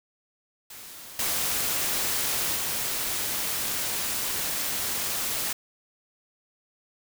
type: noise with level steps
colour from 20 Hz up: white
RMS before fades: -43 / -27 / -29 dBFS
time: 0.7-5.53 s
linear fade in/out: 5 ms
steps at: 1.19 / 2.56 s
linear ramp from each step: 2 ms
effects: none